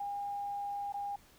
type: tone with dropouts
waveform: sine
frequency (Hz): 809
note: G#5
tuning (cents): -46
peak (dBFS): -35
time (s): 0-1.16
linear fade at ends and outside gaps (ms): 5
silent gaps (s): 0.924-0.94
effects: pink hiss -62 dBFS RMS until 1.38 s